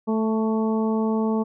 harmonic tone with a mistuned harmonic, 220 Hz, A3, in tune, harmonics 1 / 2 / 3 / 4 / 5, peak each -21 / -26 / -34 / -32 / -36 dBFS, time 0.07-1.44 s, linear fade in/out 20 ms, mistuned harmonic 5, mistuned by +20 cents, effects none

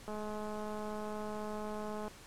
click train, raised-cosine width 1 ms, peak -29 dBFS, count 425, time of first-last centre 0.08-2.08 s, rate 212 Hz, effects pink hiss -54 dBFS RMS until 2.26 s + low-pass 11000 Hz 12 dB/octave

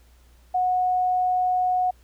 sine tone, 732 Hz, F#5, 19 cents flat, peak -19 dBFS, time 0.54-1.91 s, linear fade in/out 10 ms, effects added 60 Hz sine -52 dBFS peak until 2.03 s + pink hiss -61 dBFS RMS until 2.03 s

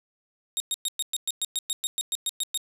20% pulse tone bursts, 3729 Hz, A#7, in tune, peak -19 dBFS, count 15, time 0.57-2.575 s, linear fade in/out 0 ms, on 31 ms, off 110 ms, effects none

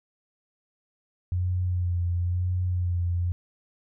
sine tone with vibrato, 89 Hz, F2, 33 cents sharp, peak -23 dBFS, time 1.32-3.32 s, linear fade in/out 0 ms, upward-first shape sine, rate 0.99 Hz, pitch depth 34 cents each way, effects none

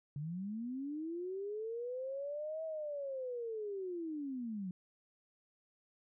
sine linear two-way sweep, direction up then down, 138.59 to 647 to 176.5 Hz, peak -38 dBFS, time 0.16-4.71 s, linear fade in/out 2 ms, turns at 2.64 s, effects none

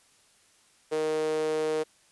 sawtooth tone with high-pass filter, 155.56 Hz, D#3, in tune, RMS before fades -28 dBFS, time 0.91-1.84 s, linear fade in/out 20 ms, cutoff 440 Hz, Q 6.5, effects white hiss -62 dBFS RMS until 2.11 s + resampled to 24000 Hz

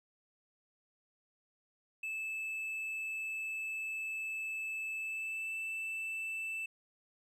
triangle tone with pitch glide, 2621 to 2647 Hz, E7 to E7, -11 to +7 cents, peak -35 dBFS, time 2.03-6.66 s, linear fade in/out 5 ms, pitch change +18 cents, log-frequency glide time 4.96-5.55 s, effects none

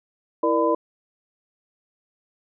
sine tone cluster, 329.4 / 469.5 / 594 / 1007 Hz, E4 / A#4 / D5 / B5, -1 / +12 / +20 / +33 cents, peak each -23 dBFS, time 0.43-0.75 s, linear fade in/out 5 ms, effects none

